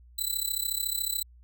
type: tone with amplitude modulation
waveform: 10% pulse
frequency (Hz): 3993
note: B7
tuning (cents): +18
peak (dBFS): -17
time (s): 0.18-1.23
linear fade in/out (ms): 10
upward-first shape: sine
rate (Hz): 33.9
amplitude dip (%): 85
effects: added 60 Hz sine -51 dBFS peak until 1.43 s